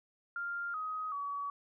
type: tone with pitch steps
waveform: sine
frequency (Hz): 1396.9 / 1259 / 1134.6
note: F6 / D#6 / C#6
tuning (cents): 0 / +20 / +40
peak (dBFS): -35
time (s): 0.36-1.5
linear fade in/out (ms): 2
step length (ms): 380
effects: none